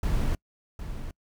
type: noise with echo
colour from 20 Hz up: brown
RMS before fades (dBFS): -25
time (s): 0.03-0.35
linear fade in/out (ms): 2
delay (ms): 760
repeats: 1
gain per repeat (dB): -10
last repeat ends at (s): 1.11
effects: noise-tail reverb RT60 0.1 s tail -26 dB re dry